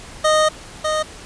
25% pulse tone pair in turn, 619 / 619 Hz, D#5 / D#5, -9 / -9 cents, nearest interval unison, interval 0 cents, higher neither, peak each -9 / -14 dBFS, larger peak first, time 0.24-0.49 / 0.84-1.03 s, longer first, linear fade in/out 10 ms, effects pink hiss -38 dBFS RMS until 1.25 s + resampled to 22050 Hz

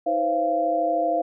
sine tone cluster, 318.1 / 504 / 537 / 687 Hz, D#4 / B4 / C5 / F5, +38 / +35 / +45 / -29 cents, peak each -29 / -30 / -29 / -21 dBFS, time 0.06-1.22 s, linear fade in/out 10 ms, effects none

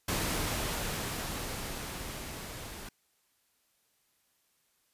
pink noise with level ramp, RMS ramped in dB -31 to -44 dBFS, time 0.08-2.89 s, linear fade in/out 5 ms, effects white hiss -73 dBFS RMS until 4.93 s + resampled to 32000 Hz

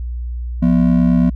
triangle ring-modulated tone, 209.5 Hz, G#3, 15 cents sharp, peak -5 dBFS, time 0.62-1.3 s, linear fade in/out 10 ms, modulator 34.6 Hz, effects added 60 Hz sine -21 dBFS peak until 1.35 s

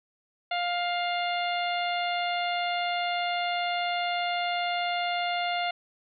harmonic tone, 703 Hz, F5, 11 cents sharp, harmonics 1 / 2 / 3 / 4 / 5 / 6, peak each -28 / -36 / -34 / -36 / -38 / -42 dBFS, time 0.51-5.71 s, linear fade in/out 5 ms, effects none

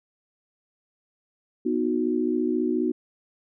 sine chord, B major, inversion none, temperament equal with one note detuned, 246.9 / 311.1 / 365.7 Hz, B3 / D#4 / F#4, 0 / 0 / -20 cents, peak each -26 dBFS, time 1.65-2.92 s, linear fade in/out 10 ms, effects none

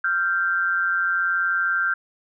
sine tone pair together, 1386 / 1566.6 Hz, F6 / G6, -14 / -2 cents, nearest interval major second, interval 212 cents, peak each -22 / -22 dBFS, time 0.04-1.94 s, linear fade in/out 5 ms, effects none

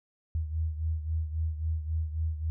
sine beating tone pair, 78.9 / 82.6 Hz, D#2 / E2, +25 / +4 cents, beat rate 3.7 Hz, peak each -29 / -35 dBFS, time 0.35-2.5 s, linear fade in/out 0 ms, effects none

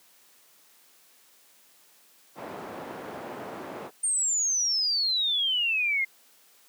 white low-pass noise, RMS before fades -38 dBFS, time 2.35-3.91 s, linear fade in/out 50 ms, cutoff 810 Hz, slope 12 dB/octave
sine exponential sweep, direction down, 8870 to 2093 Hz, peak -23 dBFS, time 4.03-6.05 s, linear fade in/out 10 ms
effects white hiss -59 dBFS RMS until 6.68 s + high-pass 200 Hz 12 dB/octave

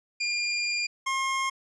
25% pulse tone pair in turn, 2405 / 1071.3 Hz, D7 / C6, +41 / +41 cents, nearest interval octave + major second, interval 1400 cents, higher first, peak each -22 dBFS, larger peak neither, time 0.2-0.87 / 1.06-1.5 s, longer first, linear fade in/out 10 ms, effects resampled to 22050 Hz

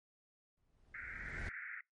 brown noise with exponential growth, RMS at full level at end -40 dBFS, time 0.57-1.49 s, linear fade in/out 5 ms, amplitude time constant 200 ms
white band-pass noise, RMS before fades -47 dBFS, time 0.94-1.81 s, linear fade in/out 5 ms, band 1400 to 2200 Hz, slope 96 dB/octave
effects noise-tail reverb RT60 0.2 s tail -25 dB re dry + MP3 48 kbps

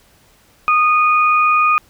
sine tone pair together, 1233 / 2466 Hz, D#6 / D#7, -16 / -16 cents, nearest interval octave, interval 1200 cents, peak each -11 / -17 dBFS, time 0.68-1.78 s, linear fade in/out 0 ms, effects pink hiss -52 dBFS RMS until 1.89 s

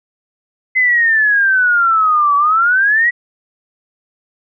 sine exponential two-way sweep, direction down then up, 2059 to 1135 to 1961 Hz, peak -9 dBFS, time 0.75-3.11 s, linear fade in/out 20 ms, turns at 2.36 s, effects none

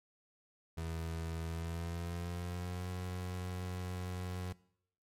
30% pulse tone with pitch glide, 82.2 to 90.68 Hz, E2 to F#2, -4 to -34 cents, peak -35 dBFS, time 0.77-4.53 s, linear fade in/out 10 ms, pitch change +170 cents, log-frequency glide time 1.45-2.9 s, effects noise-tail reverb RT60 0.7 s tail -21 dB re dry + MP3 64 kbps

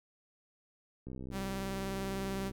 click train, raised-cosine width 3 ms, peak -31 dBFS, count 94, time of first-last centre 1.07-2.512 s, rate 64.5 Hz
sawtooth tone with vibrato, 193.8 Hz, G3, 20 cents flat, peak -31 dBFS, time 1.31-2.52 s, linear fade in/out 50 ms, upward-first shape sine, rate 20 Hz, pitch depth 28 cents each way
effects none

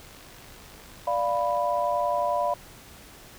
click train, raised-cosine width 0.2 ms, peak -33 dBFS, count 79, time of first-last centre 0.03-1.568 s, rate 50.7 Hz
sine chord, B diminished, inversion first, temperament equal, 587.3 / 698.5 / 987.8 Hz, D5 / F5 / B5, 0 / 0 / 0 cents, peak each -27 dBFS, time 1.07-2.54 s, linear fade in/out 5 ms
effects pink hiss -48 dBFS RMS until 3.38 s

